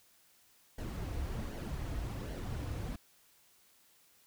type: noise with flanger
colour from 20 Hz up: brown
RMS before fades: -39 dBFS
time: 0.78-2.96 s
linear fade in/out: 5 ms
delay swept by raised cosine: 0.8 to 5.2 ms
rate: 1.3 Hz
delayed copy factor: -0.5
effects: white hiss -66 dBFS RMS until 4.26 s